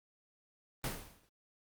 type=noise with exponential decay; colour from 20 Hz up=pink; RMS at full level=-34 dBFS; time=0.84-1.29 s; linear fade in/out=2 ms; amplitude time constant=96 ms; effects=Opus 24 kbps